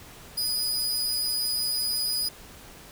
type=tone with amplitude modulation; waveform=sawtooth; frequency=4953 Hz; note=D#8; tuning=9 cents flat; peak=-21 dBFS; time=0.37-2.29 s; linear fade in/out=10 ms; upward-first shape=sine; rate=125 Hz; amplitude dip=30%; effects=pink hiss -47 dBFS RMS until 2.91 s